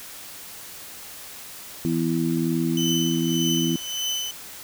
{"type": "harmonic tone", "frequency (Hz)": 82.41, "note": "E2", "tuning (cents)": 0, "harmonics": [2, 3, 4], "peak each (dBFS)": [-25, -25, -25], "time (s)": [1.85, 3.76], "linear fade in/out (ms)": 0}
{"type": "tone with tremolo", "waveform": "30% pulse", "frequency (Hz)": 3023, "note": "F#7", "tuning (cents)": 36, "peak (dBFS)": -20, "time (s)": [2.77, 4.31], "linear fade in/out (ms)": 2, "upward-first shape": "triangle", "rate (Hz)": 1.7, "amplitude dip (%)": 75}
{"effects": ["white hiss -40 dBFS RMS until 4.63 s"]}